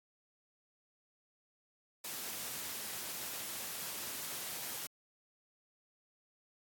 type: noise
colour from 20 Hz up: white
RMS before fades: -42 dBFS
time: 2.04-4.87 s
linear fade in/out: 5 ms
effects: high-pass 100 Hz 12 dB/octave + AAC 64 kbps